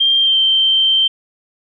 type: tone with pitch glide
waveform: sine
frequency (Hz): 3183 to 3128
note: G7 to G7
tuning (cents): +26 to -4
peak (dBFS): -10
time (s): 0-1.08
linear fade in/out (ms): 10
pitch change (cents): -30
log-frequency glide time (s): 0.19-0.38
effects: none